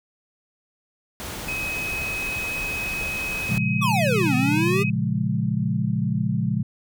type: noise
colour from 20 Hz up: pink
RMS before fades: -33 dBFS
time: 1.2-3.58 s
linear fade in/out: 0 ms
type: tone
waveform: sine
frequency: 2537 Hz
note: D#7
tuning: 33 cents sharp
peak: -26 dBFS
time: 1.48-4.9 s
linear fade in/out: 5 ms
type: chord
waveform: sine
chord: Bb minor seventh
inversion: none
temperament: equal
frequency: 116.54 / 138.59 / 174.61 / 207.7 Hz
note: Bb2 / Db3 / F3 / Ab3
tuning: 0 / 0 / 0 / 0 cents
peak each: -26 dBFS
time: 3.49-6.63 s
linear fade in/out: 10 ms
type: exponential two-way sweep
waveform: square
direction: down then up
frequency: 1200 to 246.9 to 411.9 Hz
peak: -22 dBFS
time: 3.81-4.84 s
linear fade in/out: 20 ms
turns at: 4.35 s
effects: none